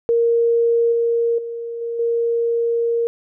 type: tone with level steps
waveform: sine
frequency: 466.2 Hz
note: A#4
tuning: in tune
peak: -13 / -15 / -25 / -22 / -16 dBFS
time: 0.09-3.07 s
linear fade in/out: 0 ms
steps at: 0.92 / 1.38 / 1.81 / 1.99 s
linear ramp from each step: 5 ms
effects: none